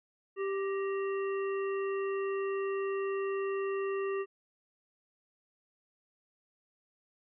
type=harmonic tone with a mistuned harmonic; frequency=392 Hz; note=G4; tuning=in tune; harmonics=1 / 3 / 5 / 7; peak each=-31 / -41 / -45 / -48 dBFS; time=0.36-4.26 s; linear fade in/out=50 ms; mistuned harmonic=5; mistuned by=-68 cents; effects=none